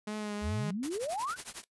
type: tone with vibrato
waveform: sawtooth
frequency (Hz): 210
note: G#3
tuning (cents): +19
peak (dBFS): -31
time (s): 0.07-0.71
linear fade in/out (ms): 5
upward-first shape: triangle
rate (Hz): 2.7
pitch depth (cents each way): 32
type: exponential sweep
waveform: sine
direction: up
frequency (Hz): 65.7 to 1591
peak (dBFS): -32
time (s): 0.41-1.37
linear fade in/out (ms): 50
type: noise with tremolo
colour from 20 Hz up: white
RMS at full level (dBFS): -39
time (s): 0.83-1.64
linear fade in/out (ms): 0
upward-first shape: triangle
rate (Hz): 11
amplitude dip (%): 100
effects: noise-tail reverb RT60 0.1 s tail -18 dB re dry + resampled to 24000 Hz